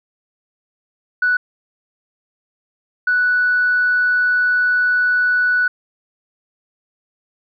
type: tone pair in turn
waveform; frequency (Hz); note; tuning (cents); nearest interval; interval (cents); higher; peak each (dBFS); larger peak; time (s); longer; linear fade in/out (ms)
sine; 1480 / 1480; F#6 / F#6; 0 / 0; unison; 0; neither; -12; neither; 1.22-1.37 / 3.07-5.68; second; 5
effects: tanh soft clip ceiling -8 dBFS